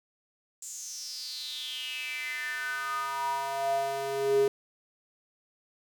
square tone with high-pass filter sweep, 137.2 Hz, C#3, 17 cents flat, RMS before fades -32 dBFS, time 0.62-4.48 s, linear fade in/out 2 ms, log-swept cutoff 7500 to 380 Hz, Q 7.1, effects none

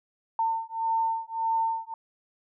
sine beating tone pair, 902 / 903.7 Hz, A5 / A5, +43 / +46 cents, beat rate 1.7 Hz, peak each -28 dBFS, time 0.39-1.94 s, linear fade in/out 2 ms, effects none

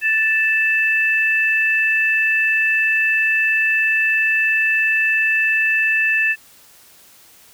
sine tone pair together, 1760 / 2637 Hz, A6 / E7, 0 / 0 cents, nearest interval perfect fifth, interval 700 cents, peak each -17 dBFS, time 0.01-6.36 s, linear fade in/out 50 ms, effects white hiss -48 dBFS RMS until 7.53 s

